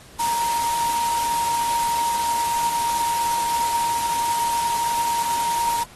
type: tone in noise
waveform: sine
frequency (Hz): 936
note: A#5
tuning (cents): +7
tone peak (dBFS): -20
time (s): 0.19-5.84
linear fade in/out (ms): 10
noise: white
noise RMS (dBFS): -29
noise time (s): 0.19-5.84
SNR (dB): +6
effects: pink hiss -47 dBFS RMS until 5.95 s + AAC 32 kbps